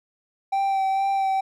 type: tone with vibrato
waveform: triangle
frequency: 778 Hz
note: G5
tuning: 13 cents flat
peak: -18 dBFS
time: 0.52-1.41 s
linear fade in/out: 10 ms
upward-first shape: sine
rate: 2.2 Hz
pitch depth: 18 cents each way
effects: none